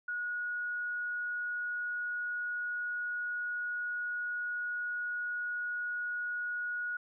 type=tone; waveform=sine; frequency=1453 Hz; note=F#6; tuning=32 cents flat; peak=-33 dBFS; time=0.08-6.97 s; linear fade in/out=5 ms; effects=none